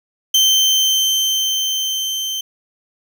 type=tone with level ramp; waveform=30% pulse; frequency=3109 Hz; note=G7; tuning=15 cents flat; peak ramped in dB=-7 to -18 dBFS; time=0.34-2.41 s; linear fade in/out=5 ms; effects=none